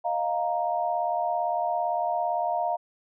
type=chord; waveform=sine; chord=Eb suspended second; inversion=none; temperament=just; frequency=622.3 / 700 / 933.4 Hz; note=Eb5 / F5 / Bb5; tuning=0 / +4 / +2 cents; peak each=-31 / -26 / -30 dBFS; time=0.04-2.77 s; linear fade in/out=20 ms; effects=none